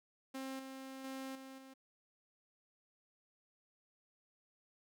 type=tone with level steps; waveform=sawtooth; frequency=265.9 Hz; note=C4; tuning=28 cents sharp; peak=-38 / -43 / -39 / -46 / -50 dBFS; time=0.34-1.74 s; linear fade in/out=10 ms; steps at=0.59 / 1.04 / 1.35 / 1.58 s; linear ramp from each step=5 ms; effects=none